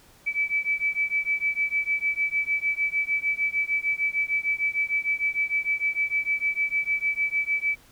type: beating tone pair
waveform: sine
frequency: 2300 / 2306.6 Hz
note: D7 / D7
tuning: -37 / -32 cents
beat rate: 6.6 Hz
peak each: -26 dBFS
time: 0.26-7.76 s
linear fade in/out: 20 ms
effects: pink hiss -55 dBFS RMS until 7.91 s